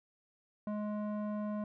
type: tone with low-pass filter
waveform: square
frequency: 210 Hz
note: G#3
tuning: 19 cents sharp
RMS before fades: -37 dBFS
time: 0.67-1.64 s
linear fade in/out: 2 ms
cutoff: 910 Hz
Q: 1.4
effects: none